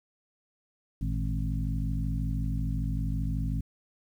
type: harmonic tone with a mistuned harmonic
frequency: 53 Hz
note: G#1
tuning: 36 cents sharp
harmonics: 1 / 2 / 3 / 4 / 5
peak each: -30 / -33 / -34 / -39 / -39 dBFS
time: 1.01-3.61 s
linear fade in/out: 5 ms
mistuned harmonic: 2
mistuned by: +120 cents
effects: 10-bit